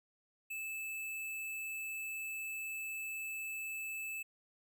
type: tone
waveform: square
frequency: 2622 Hz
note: E7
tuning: 10 cents flat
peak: -40 dBFS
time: 0.5-4.23 s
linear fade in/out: 10 ms
effects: none